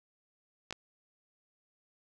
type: clicks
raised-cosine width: 0.2 ms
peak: -21 dBFS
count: 2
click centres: 0.708 / 0.726 s
effects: none